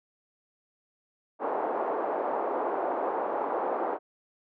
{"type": "band-pass noise", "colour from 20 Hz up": "white", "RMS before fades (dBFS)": -30, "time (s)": [1.39, 3.99], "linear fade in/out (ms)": 50, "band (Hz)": [350, 920], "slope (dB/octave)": 24, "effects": []}